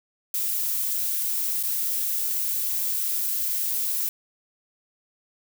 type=noise with dropouts; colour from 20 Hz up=violet; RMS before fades=-26 dBFS; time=0.34-4.09 s; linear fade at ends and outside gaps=1 ms; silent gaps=1.628-1.635 s; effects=none